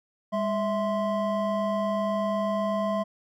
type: tone cluster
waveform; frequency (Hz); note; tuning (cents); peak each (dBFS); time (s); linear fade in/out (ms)
triangle; 202.3 / 655 / 1044; G#3 / E5 / C6; -45 / -11 / -4; -27 / -25 / -30; 0.32-3.04; 20
effects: none